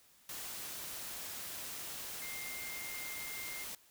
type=tone in noise; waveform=sine; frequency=2109 Hz; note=C7; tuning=13 cents sharp; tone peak=-45 dBFS; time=2.22-3.64 s; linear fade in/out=2 ms; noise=white; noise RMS=-44 dBFS; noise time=0.29-3.75 s; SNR=-4 dB; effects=white hiss -65 dBFS RMS until 3.9 s